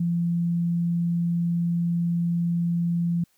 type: tone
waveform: sine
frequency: 171 Hz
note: F3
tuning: 36 cents flat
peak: -21 dBFS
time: 0-3.24 s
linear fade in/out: 5 ms
effects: white hiss -66 dBFS RMS until 3.37 s